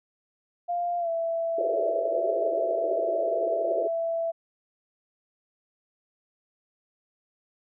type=tone with pitch glide; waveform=sine; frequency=698.5 to 664.3 Hz; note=F5 to E5; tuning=0 to +13 cents; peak=-25 dBFS; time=0.68-4.32 s; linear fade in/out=20 ms; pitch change=-87 cents; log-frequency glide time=0.99-1.09 s
type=band-pass noise; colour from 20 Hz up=white; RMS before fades=-30 dBFS; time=1.58-3.88 s; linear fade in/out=5 ms; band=340 to 630 Hz; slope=96 dB/octave
effects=none